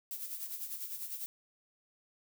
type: noise with tremolo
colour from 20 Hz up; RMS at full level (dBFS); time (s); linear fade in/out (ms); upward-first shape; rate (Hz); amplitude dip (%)
violet; -39; 0.11-1.26; 0; sine; 10; 60
effects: none